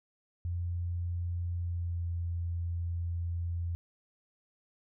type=tone with pitch glide; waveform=sine; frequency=87 to 85.6 Hz; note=F2 to F2; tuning=-6 to -34 cents; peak=-31 dBFS; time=0.45-3.75 s; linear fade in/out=0 ms; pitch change=-28 cents; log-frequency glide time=1.54-2.09 s; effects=none